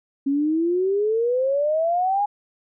sine exponential sweep, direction up, 271.7 to 834 Hz, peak -18 dBFS, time 0.26-2.26 s, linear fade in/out 10 ms, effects none

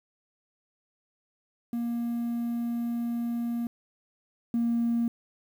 triangle tone pair in turn, 235.7 / 234.1 Hz, A#3 / A#3, +19 / +8 cents, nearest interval unison, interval 11 cents, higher first, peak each -25 / -20 dBFS, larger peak second, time 1.73-3.67 / 4.54-5.08 s, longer first, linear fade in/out 2 ms, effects tanh soft clip ceiling -20 dBFS + 9-bit

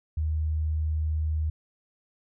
sine tone, 77.78 Hz, D#2, in tune, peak -24 dBFS, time 0.17-1.5 s, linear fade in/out 5 ms, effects none

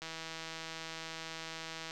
click train, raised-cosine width 0.2 ms, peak -25 dBFS, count 307, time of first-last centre 0.02-1.909 s, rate 162 Hz, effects none

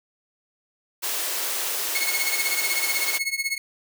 white high-pass noise, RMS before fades -27 dBFS, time 1.02-3.19 s, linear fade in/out 20 ms, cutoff 320 Hz, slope 48 dB/octave
sawtooth tone with tremolo, 2184 Hz, C#7, 26 cents flat, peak -17 dBFS, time 1.95-3.58 s, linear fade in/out 2 ms, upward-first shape triangle, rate 16 Hz, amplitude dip 95%
effects none

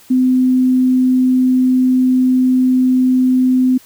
sine tone, 255.6 Hz, C4, 40 cents flat, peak -9 dBFS, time 0.1-3.78 s, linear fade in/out 10 ms, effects white hiss -45 dBFS RMS until 3.85 s

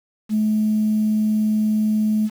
sine tone, 214.8 Hz, A3, 41 cents flat, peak -15 dBFS, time 0.29-2.3 s, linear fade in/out 50 ms, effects tanh soft clip ceiling -11 dBFS + 7-bit

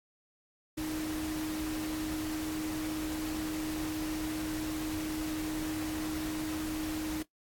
sine tone in noise, 311.1 Hz, D#4, in tune, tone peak -33 dBFS, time 0.77-7.23 s, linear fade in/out 10 ms, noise pink, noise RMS -41 dBFS, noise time 0.77-7.23 s, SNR +5 dB, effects noise-tail reverb RT60 0.1 s tail -17 dB re dry + AAC 64 kbps

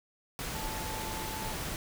sine tone in noise, 876 Hz, A5, 8 cents flat, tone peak -41 dBFS, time 0.55-1.52 s, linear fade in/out 0 ms, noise pink, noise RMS -37 dBFS, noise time 0.39-1.76 s, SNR -7 dB, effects none

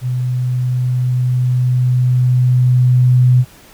sine tone with level ramp, 125.6 Hz, B2, 30 cents sharp, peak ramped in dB -15 to -6 dBFS, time 0.01-3.45 s, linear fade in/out 50 ms, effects pink hiss -43 dBFS RMS until 3.73 s

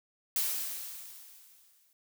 blue noise with exponential decay, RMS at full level -29 dBFS, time 0.36-1.93 s, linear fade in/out 1 ms, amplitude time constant 340 ms, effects none

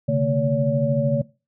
sine tone cluster, 131 / 144.2 / 226.6 / 567 Hz, C3 / D3 / A#3 / C#5, +2 / -31 / -49 / +39 cents, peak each -24 / -22 / -24 / -22 dBFS, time 0.08-1.22 s, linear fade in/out 10 ms, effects noise-tail reverb RT60 0.3 s tail -21 dB re dry

